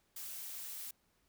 blue noise, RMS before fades -45 dBFS, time 0.16-0.91 s, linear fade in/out 5 ms, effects pink hiss -75 dBFS RMS until 1.28 s

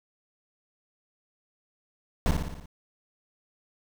brown noise with echo, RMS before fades -22 dBFS, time 2.26-2.31 s, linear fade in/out 0 ms, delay 58 ms, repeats 6, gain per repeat -4 dB, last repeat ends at 2.658 s, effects none

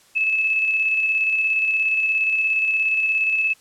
sine tone with tremolo, 2606 Hz, E7, 20 cents flat, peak -16 dBFS, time 0.15-3.54 s, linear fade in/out 20 ms, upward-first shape square, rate 17 Hz, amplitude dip 30%, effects white hiss -54 dBFS RMS until 3.6 s + low-pass 10000 Hz 12 dB/octave

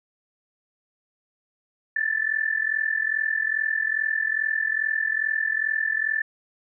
sine tone with amplitude modulation, 1760 Hz, A6, in tune, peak -18 dBFS, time 1.96-6.22 s, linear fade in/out 5 ms, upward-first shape sine, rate 42.4 Hz, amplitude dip 85%, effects none

